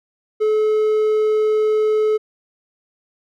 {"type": "tone", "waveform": "triangle", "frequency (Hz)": 430.2, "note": "A4", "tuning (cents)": -39, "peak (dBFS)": -12, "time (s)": [0.4, 2.18], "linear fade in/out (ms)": 20, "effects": []}